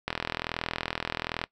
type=click train; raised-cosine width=0.3 ms; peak=-12 dBFS; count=57; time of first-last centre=0.08-1.439 s; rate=41.2 Hz; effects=noise-tail reverb RT60 0.1 s tail -21 dB re dry